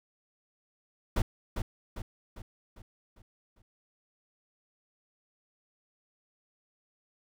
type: noise with echo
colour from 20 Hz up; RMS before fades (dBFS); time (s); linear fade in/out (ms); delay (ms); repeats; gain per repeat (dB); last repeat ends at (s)
brown; -25; 1.16-1.22; 5; 400; 6; -6; 3.62
effects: none